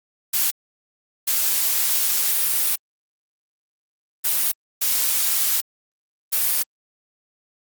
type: noise bursts at uneven times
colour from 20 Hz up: blue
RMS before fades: -20 dBFS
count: 5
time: 0.33-0.51 / 1.27-2.76 / 4.24-4.52 / 4.81-5.61 / 6.32-6.63 s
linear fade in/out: 10 ms
effects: Opus 48 kbps